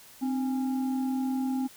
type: tone with frequency modulation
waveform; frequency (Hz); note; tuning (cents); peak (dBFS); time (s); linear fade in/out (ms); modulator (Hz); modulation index
sine; 260; C4; -11; -26; 0.21-1.68; 20; 560; 0.46
effects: white hiss -52 dBFS RMS until 1.76 s